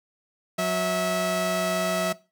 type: tone pair together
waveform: sawtooth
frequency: 182.4 / 650 Hz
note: F#3 / E5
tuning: -24 / -24 cents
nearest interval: octave + minor seventh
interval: 2200 cents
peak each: -24 / -21 dBFS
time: 0.58-2.13 s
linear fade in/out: 10 ms
effects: noise-tail reverb RT60 0.3 s tail -20 dB re dry